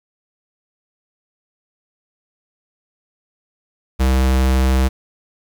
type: tone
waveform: square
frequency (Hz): 65.2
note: C2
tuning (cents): -5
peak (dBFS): -13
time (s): 3.99-4.89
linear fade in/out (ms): 20
effects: 8-bit